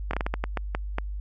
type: slowing click train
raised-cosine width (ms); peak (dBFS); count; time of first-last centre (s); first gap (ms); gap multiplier
0.5; -12; 10; 0.11-0.984; 24; 1.33
effects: added 50 Hz sine -30 dBFS peak until 1.2 s